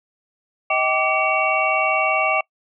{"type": "tone cluster", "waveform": "sine", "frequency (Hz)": [633, 772, 1165, 2260, 2725], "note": ["D#5", "G5", "D6", "C#7", "F7"], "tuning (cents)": [30, -27, -14, 33, -43], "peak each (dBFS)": -23, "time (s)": [0.7, 2.41], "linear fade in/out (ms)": 5, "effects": ["noise-tail reverb RT60 0.1 s tail -24 dB re dry"]}